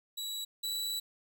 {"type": "tone pair in turn", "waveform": "sawtooth", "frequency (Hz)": [3907, 3941], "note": ["B7", "B7"], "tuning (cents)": [-19, -4], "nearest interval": "unison", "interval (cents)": 15, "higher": "second", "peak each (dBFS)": [-33, -30], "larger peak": "second", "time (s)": [[0.17, 0.45], [0.63, 1]], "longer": "second", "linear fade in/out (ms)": 10, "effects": []}